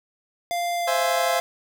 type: tone with pitch glide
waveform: square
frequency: 696 to 691.2 Hz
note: F5 to F5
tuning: -6 to -18 cents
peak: -24 dBFS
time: 0.51-1.4 s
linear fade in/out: 0 ms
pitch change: -12 cents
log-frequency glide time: 0.75-0.88 s
type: chord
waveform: 25% pulse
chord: C augmented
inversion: none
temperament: equal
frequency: 523.3 / 659.3 / 830.6 Hz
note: C5 / E5 / G#5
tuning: 0 / 0 / 0 cents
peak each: -22 / -23 / -26 dBFS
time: 0.87-1.4 s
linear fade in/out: 10 ms
effects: none